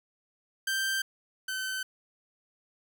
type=tone pair in turn; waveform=sawtooth; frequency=1568 / 1530.4 Hz; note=G6 / G6; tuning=0 / -42 cents; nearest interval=unison; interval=42 cents; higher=first; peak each=-24 / -28 dBFS; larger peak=first; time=0.67-1.02 / 1.48-1.83 s; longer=neither; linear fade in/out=5 ms; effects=none